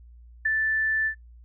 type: tone with ADSR envelope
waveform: sine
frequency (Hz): 1760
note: A6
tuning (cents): 0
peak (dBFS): -18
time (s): 0.45-1.15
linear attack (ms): 9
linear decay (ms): 7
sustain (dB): -4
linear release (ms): 87
effects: noise-tail reverb RT60 0.1 s tail -19 dB re dry + added 59 Hz sine -46 dBFS peak until 1.44 s